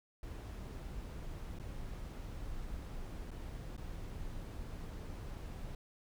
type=noise with dropouts; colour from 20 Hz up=brown; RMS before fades=-44 dBFS; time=0.23-5.75 s; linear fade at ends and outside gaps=2 ms; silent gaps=1.588-1.597 / 3.307-3.314 / 3.766-3.777 s; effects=none